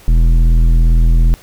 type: tone with tanh clipping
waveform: sine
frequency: 41.2 Hz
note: E1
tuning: in tune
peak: -8 dBFS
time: 0.08-1.34 s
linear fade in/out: 0 ms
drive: 11 dB
effects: pink hiss -42 dBFS RMS until 1.42 s

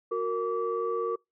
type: tone cluster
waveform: sine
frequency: 365.5 / 462.4 / 1155 Hz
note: F#4 / A#4 / D6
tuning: -21 / -14 / -29 cents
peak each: -33 / -28 / -33 dBFS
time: 0.11-1.16 s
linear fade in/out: 10 ms
effects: noise-tail reverb RT60 0.2 s tail -26 dB re dry + tanh soft clip ceiling -17 dBFS

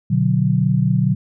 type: chord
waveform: sine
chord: B minor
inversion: none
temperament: just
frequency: 123.47 / 148.16 / 185.21 Hz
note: B2 / D3 / F#3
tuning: 0 / +16 / +2 cents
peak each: -18 dBFS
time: 0.1-1.15 s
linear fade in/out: 10 ms
effects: none

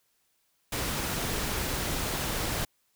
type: noise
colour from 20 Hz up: pink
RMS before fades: -31 dBFS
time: 0.72-2.65 s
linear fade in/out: 5 ms
effects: white hiss -72 dBFS RMS until 2.95 s

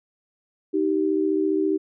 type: tone pair together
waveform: sine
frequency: 312.5 / 387.3 Hz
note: D#4 / G4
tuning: +8 / -21 cents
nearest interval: major third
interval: 371 cents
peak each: -22 dBFS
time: 0.73-1.78 s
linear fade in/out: 20 ms
effects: none

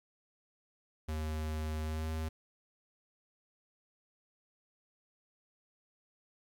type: tone with pitch glide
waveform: square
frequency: 77.78 to 79.32 Hz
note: D#2 to D#2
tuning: 0 to +34 cents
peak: -35 dBFS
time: 1.08-2.29 s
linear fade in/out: 10 ms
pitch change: +34 cents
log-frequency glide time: 1.83-2.1 s
effects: 12-bit

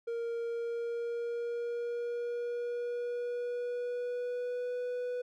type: tone with pitch glide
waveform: triangle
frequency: 466.2 to 493.4 Hz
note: A#4 to B4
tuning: 0 to -2 cents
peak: -31 dBFS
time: 0.07-5.22 s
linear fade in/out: 10 ms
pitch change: +98 cents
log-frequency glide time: 0.44-4.74 s
effects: none

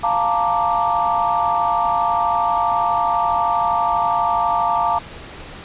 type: chord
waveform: sine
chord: Bb major seventh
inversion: second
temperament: equal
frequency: 698.5 / 880 / 932.3 / 1174.7 Hz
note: F5 / A5 / Bb5 / D6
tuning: 0 / 0 / 0 / 0 cents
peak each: -21 dBFS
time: 0.03-4.99 s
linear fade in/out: 10 ms
effects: pink hiss -36 dBFS RMS until 5.64 s + resampled to 8000 Hz

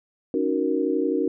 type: chord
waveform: sine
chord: D# minor seventh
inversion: third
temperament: equal with one note detuned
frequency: 279.1 / 311.1 / 370 / 466.2 Hz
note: C#4 / D#4 / F#4 / A#4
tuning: +12 / 0 / 0 / 0 cents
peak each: -26 dBFS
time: 0.34-1.28 s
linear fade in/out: 2 ms
effects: none

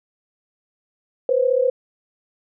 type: tone pair together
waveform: sine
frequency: 493.9 / 529.1 Hz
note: B4 / C5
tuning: 0 / +19 cents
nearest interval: minor second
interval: 119 cents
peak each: -18 dBFS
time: 1.29-1.7 s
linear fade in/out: 2 ms
effects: none

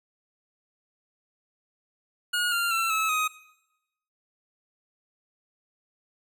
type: tone with pitch steps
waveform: 25% pulse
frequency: 1441 / 1391.9 / 1344.5 / 1298.7 / 1254.5 Hz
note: F#6 / F6 / E6 / E6 / D#6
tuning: -46 / -6 / +34 / -26 / +14 cents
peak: -20 dBFS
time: 2.33-3.28 s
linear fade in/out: 10 ms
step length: 190 ms
effects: noise-tail reverb RT60 0.9 s tail -19 dB re dry

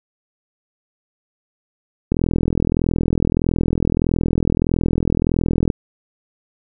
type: click train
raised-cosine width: 3 ms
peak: -4 dBFS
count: 150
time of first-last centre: 2.12-5.702 s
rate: 41.6 Hz
effects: none

